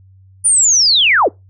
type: linear sweep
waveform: sine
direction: down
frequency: 9500 to 233.1 Hz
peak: -8 dBFS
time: 0.44-1.29 s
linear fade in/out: 20 ms
effects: noise-tail reverb RT60 0.2 s tail -24 dB re dry + added 95 Hz sine -42 dBFS peak until 1.49 s